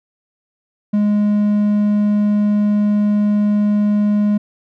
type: tone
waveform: triangle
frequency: 207.7 Hz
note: G#3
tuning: in tune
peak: -10 dBFS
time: 0.93-4.38 s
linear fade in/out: 10 ms
effects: none